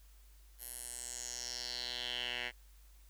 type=tone with band-pass filter sweep; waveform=10% pulse; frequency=122.4 Hz; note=B2; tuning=15 cents flat; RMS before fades=-42 dBFS; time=0.58-2.52 s; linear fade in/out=50 ms; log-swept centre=12000 to 2300 Hz; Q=4.2; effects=added 50 Hz sine -57 dBFS peak until 3.09 s + white hiss -68 dBFS RMS until 3.09 s